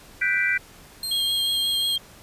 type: chord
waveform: sine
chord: G major seventh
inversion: third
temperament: equal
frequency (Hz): 1480 / 1568 / 1975.5 / 2349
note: F#6 / G6 / B6 / D7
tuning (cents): 0 / 0 / 0 / 0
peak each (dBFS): -28 / -26 / -23 / -25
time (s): 0.21-0.58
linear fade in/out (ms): 10
type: tone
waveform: sawtooth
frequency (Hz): 4186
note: C8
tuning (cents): 0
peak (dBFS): -24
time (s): 1.03-1.96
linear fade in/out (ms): 2
type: tone with vibrato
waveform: sine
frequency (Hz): 3239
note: G#7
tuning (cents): -44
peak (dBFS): -22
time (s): 1.11-1.98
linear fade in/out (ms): 5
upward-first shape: triangle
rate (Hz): 5.6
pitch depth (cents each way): 23
effects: pink hiss -48 dBFS RMS until 2.22 s + resampled to 32000 Hz